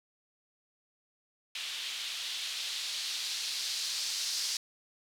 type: noise with low-pass filter sweep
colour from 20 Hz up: violet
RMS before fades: -36 dBFS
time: 1.55-4.57 s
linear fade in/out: 2 ms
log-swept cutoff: 3200 to 4900 Hz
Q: 2.1
effects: none